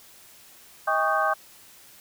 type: tone cluster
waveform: sine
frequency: 633 / 804 / 1114 / 1228 / 1552 Hz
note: D#5 / G5 / C#6 / D#6 / G6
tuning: +30 / +44 / +8 / -23 / -18 cents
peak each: -27 dBFS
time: 0.87-1.34 s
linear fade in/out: 10 ms
effects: white hiss -51 dBFS RMS until 2 s